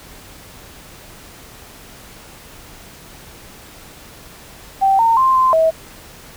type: tone with pitch steps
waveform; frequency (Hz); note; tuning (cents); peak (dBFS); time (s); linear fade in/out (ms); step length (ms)
sine; 778 / 913 / 1049 / 1038 / 645; G5 / A#5 / C6 / C6 / E5; -13 / -36 / +4 / -14 / -38; -10; 4.81-5.71; 20; 180
effects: pink hiss -40 dBFS RMS until 6.36 s